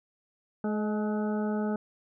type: harmonic tone with a mistuned harmonic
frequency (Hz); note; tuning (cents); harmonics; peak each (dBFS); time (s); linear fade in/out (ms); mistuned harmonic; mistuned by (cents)
212.4; G#3; +39; 1 / 2 / 3 / 4 / 6 / 7; -28 / -34 / -38 / -40 / -44 / -45; 0.64-1.76; 2; 3; -28
effects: none